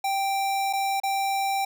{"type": "tone with dropouts", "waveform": "square", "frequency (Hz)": 784, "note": "G5", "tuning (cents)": 0, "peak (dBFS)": -24, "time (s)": [0.04, 1.65], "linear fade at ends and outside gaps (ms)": 5, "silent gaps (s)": [[0.729, 0.733], [1.001, 1.034]], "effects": []}